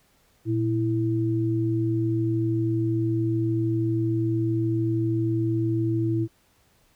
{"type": "tone pair together", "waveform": "sine", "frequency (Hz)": [116.53, 329.6], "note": ["A#2", "E4"], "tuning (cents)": [0, 0], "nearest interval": "octave + tritone", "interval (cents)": 1800, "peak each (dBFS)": -24, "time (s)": [0.45, 6.28], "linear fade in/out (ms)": 50, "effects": ["pink hiss -63 dBFS RMS until 6.95 s"]}